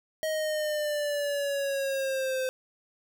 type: exponential sweep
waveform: square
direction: down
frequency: 631 to 516 Hz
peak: -28 dBFS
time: 0.23-2.49 s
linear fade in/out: 0 ms
effects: none